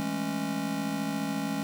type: chord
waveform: square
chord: A major seventh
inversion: second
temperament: just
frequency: 165 / 206.2 / 220 / 275 Hz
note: E3 / G#3 / A3 / C#4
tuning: +2 / -12 / 0 / -14 cents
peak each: -38 / -35 / -39 / -33 dBFS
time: 0-1.63 s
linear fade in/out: 0 ms
effects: 11-bit